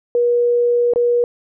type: tone with dropouts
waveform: sine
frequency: 480.5 Hz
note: B4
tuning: 48 cents flat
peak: -12 dBFS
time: 0.15-1.24 s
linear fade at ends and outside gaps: 1 ms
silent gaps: 0.936-0.959 s
effects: none